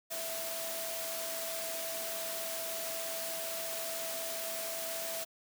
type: tone in noise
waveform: sine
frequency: 659.3 Hz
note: E5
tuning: in tune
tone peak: -41 dBFS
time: 0.1-5.25 s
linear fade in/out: 20 ms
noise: white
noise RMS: -39 dBFS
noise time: 0.1-5.25 s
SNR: -5 dB
effects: high-pass 200 Hz 12 dB/octave